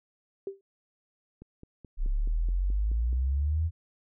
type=tone with exponential decay; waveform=sine; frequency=392 Hz; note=G4; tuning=in tune; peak=-28 dBFS; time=0.47-0.61 s; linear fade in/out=2 ms; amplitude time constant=30 ms
type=click train; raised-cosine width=3 ms; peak=-33 dBFS; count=9; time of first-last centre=1.42-3.129 s; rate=4.68 Hz
type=exponential sweep; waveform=sine; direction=up; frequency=32.22 to 84.6 Hz; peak=-24 dBFS; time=1.97-3.71 s; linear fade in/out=50 ms
effects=none